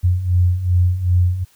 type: beating tone pair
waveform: sine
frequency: 87.8 / 90.4 Hz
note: F2 / F#2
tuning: +10 / -40 cents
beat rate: 2.6 Hz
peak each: -19 / -14 dBFS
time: 0.03-1.45 s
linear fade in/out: 20 ms
effects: white hiss -55 dBFS RMS until 1.55 s